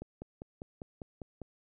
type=click train; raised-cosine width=2 ms; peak=-28 dBFS; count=8; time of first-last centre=0.02-1.417 s; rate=5.01 Hz; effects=none